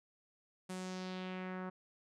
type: tone with low-pass filter sweep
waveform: sawtooth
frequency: 185 Hz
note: F#3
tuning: in tune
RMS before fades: -43 dBFS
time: 0.69-1.7 s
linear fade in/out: 10 ms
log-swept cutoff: 9700 to 1300 Hz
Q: 1.9
effects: none